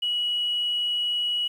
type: tone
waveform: sine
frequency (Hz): 2922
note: F#7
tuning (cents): -22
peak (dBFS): -22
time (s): 0.02-1.48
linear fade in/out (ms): 10
effects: tanh soft clip ceiling -18 dBFS + 9-bit